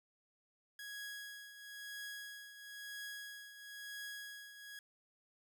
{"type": "tone with tremolo", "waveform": "sawtooth", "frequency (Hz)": 1661.2, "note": "G#6", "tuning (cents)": 0, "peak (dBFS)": -40, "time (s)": [0.79, 4.79], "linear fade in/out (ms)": 2, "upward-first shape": "triangle", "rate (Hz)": 1, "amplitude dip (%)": 70, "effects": []}